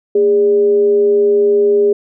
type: tone with frequency modulation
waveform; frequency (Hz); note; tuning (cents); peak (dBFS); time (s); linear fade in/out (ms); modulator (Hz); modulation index
sine; 408.4; G#4; -29; -8; 0.15-1.93; 5; 177; 0.25
effects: none